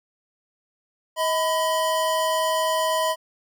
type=tone pair together; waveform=square; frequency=635.6 / 1000 Hz; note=D#5 / B5; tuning=+37 / +21 cents; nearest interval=minor sixth; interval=784 cents; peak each=-24 / -24 dBFS; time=1.16-3.16 s; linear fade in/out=50 ms; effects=none